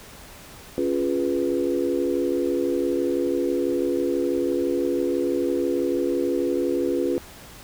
sine chord, C# dominant seventh, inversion none, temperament equal, 277.2 / 349.2 / 415.3 / 493.9 Hz, C#4 / E#4 / G#4 / B4, 0 / 0 / 0 / 0 cents, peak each -26 / -24 / -29 / -27 dBFS, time 0.78-7.18 s, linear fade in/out 0 ms, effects pink hiss -44 dBFS RMS until 7.63 s

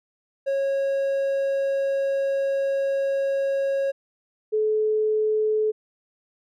triangle / sine tone pair in turn, 548 / 430.8 Hz, C#5 / A4, -20 / -37 cents, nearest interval major third, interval 417 cents, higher first, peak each -19 dBFS, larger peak neither, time 0.46-3.92 / 4.52-5.72 s, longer first, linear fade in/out 20 ms, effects none

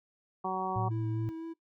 harmonic tone, 187.7 Hz, F#3, 25 cents sharp, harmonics 1 / 2 / 3 / 4 / 5 / 6, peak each -40 / -38 / -45 / -35 / -36 / -37 dBFS, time 0.44-0.89 s, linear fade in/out 10 ms
sine tone, 113 Hz, A2, 47 cents sharp, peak -31 dBFS, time 0.76-1.29 s, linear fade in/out 0 ms
triangle tone with vibrato, 326.7 Hz, E4, 15 cents flat, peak -35 dBFS, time 0.9-1.54 s, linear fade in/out 20 ms, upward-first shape sine, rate 3.9 Hz, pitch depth 15 cents each way
effects noise-tail reverb RT60 0.1 s tail -18 dB re dry

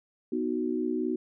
sine chord, B major, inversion none, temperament equal, 246.9 / 311.1 / 370 Hz, B3 / D#4 / F#4, 0 / 0 / 0 cents, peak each -31 dBFS, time 0.32-1.16 s, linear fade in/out 5 ms, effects none

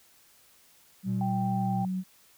sine tone with pitch glide, 190.8 to 185.8 Hz, G3 to F#3, -47 to +7 cents, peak -28 dBFS, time 1.03-2.04 s, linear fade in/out 50 ms, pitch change -46 cents, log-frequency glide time 1.59-1.86 s
triangle tone with vibrato, 118.3 Hz, A#2, 26 cents sharp, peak -29 dBFS, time 1.05-1.87 s, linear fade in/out 50 ms, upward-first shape sine, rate 2.7 Hz, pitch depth 11 cents each way
sine tone, 784 Hz, G5, in tune, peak -31 dBFS, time 1.21-1.85 s, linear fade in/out 2 ms
effects white hiss -60 dBFS RMS until 2.37 s

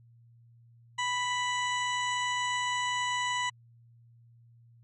20% pulse tone, 987.8 Hz, B5, in tune, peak -23 dBFS, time 0.98-3.5 s, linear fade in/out 10 ms, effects added 117 Hz sine -55 dBFS peak until 4.83 s + MP3 32 kbps

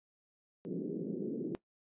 white band-pass noise, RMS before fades -38 dBFS, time 0.65-1.55 s, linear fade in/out 0 ms, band 160 to 420 Hz, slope 48 dB/octave, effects noise-tail reverb RT60 0.1 s tail -18 dB re dry + resampled to 8000 Hz

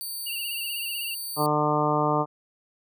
5% pulse tone, 4569 Hz, D8, 48 cents flat, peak -25 dBFS, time 0.01-1.46 s, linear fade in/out 0 ms
triangle tone with vibrato, 2794 Hz, F7, in tune, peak -30 dBFS, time 0.26-1.15 s, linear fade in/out 10 ms, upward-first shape sine, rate 16 Hz, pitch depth 63 cents each way
harmonic tone, 150 Hz, D3, 37 cents sharp, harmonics 1 / 2 / 3 / 4 / 5 / 6 / 7 / 8, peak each -29 / -29 / -29 / -29 / -29 / -29 / -29 / -29 dBFS, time 1.36-2.26 s, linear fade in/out 50 ms
effects none

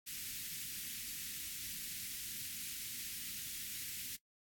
white band-stop noise, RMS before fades -44 dBFS, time 0.06-4.17 s, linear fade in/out 20 ms, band 270 to 1900 Hz, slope 24 dB/octave, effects noise-tail reverb RT60 0.1 s tail -21 dB re dry + AAC 64 kbps

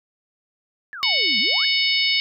sine exponential two-way sweep, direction down then up, 1782 to 196 to 1782 Hz, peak -31 dBFS, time 0.93-1.65 s, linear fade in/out 0 ms, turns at 1.39 s
harmonic tone, 740 Hz, F#5, in tune, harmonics 3 / 4 / 5 / 6 / 7, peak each -22 / -23 / -24 / -25 / -25 dBFS, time 1.03-2.2 s, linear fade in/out 0 ms
effects none

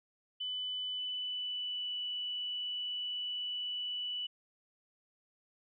sine tone with pitch glide, 3000 to 2964 Hz, F#7 to F#7, +23 to +2 cents, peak -35 dBFS, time 0.4-4.27 s, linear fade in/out 10 ms, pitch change -21 cents, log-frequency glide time 0.93-1.96 s, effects none

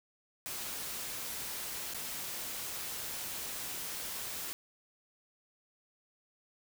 white noise with dropouts, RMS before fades -40 dBFS, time 0.46-4.53 s, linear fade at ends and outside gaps 0 ms, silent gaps 1.937-1.945 s, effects none

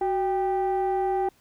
sine tone pair together, 372.9 / 790.1 Hz, F#4 / G5, +14 / +13 cents, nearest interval octave + minor second, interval 1299 cents, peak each -23 / -23 dBFS, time 0.01-1.29 s, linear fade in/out 5 ms, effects tanh soft clip ceiling -19 dBFS + pink hiss -62 dBFS RMS until 1.4 s

